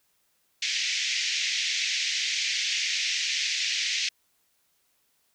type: band-pass noise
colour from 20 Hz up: pink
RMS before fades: -28 dBFS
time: 0.62-4.09 s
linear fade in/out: 5 ms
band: 2000 to 6500 Hz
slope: 48 dB/octave
effects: white hiss -70 dBFS RMS until 5.34 s